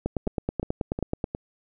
two click trains, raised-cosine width 2 ms, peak -12 / -16 dBFS, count 12 / 4, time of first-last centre 0.06-1.242 / 0.27-1.349 s, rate 9.31 / 2.78 Hz, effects none

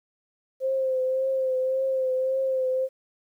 sine tone with vibrato, 523.3 Hz, C5, in tune, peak -22 dBFS, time 0.6-2.89 s, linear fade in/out 50 ms, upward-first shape triangle, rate 1.8 Hz, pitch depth 35 cents each way, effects 10-bit

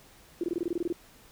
sine tone bursts, 343.7 Hz, F4, 28 cents flat, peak -26 dBFS, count 11, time 0.41-0.926 s, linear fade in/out 2 ms, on 26 ms, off 23 ms, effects pink hiss -56 dBFS RMS until 1.31 s

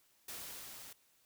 white noise with level ramp, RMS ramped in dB -45 to -52 dBFS, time 0.28-0.93 s, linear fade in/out 5 ms, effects white hiss -71 dBFS RMS until 1.25 s

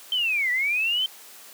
sine linear two-way sweep, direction down then up, 3136 to 1931 to 3136 Hz, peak -21 dBFS, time 0.12-1.06 s, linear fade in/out 2 ms, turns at 0.51 s, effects white hiss -46 dBFS RMS until 1.53 s + high-pass 300 Hz 12 dB/octave

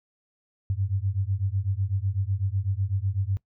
sine beating tone pair, 93.6 / 101.6 Hz, F#2 / G#2, +20 / -38 cents, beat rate 8 Hz, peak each -27 dBFS, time 0.7-3.37 s, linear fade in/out 0 ms, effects noise-tail reverb RT60 0.1 s tail -20 dB re dry

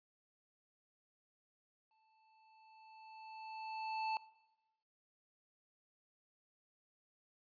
square tone with exponential growth, 880 Hz, A5, in tune, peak -35 dBFS, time 1.91-4.17 s, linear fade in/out 1 ms, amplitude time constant 490 ms, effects noise-tail reverb RT60 1.0 s tail -20 dB re dry + resampled to 11025 Hz

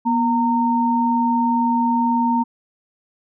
sine tone pair together, 241 / 919 Hz, B3 / A#5, -42 / -25 cents, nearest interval octave + major seventh, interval 2317 cents, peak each -18 dBFS, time 0.05-2.44 s, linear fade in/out 20 ms, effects none

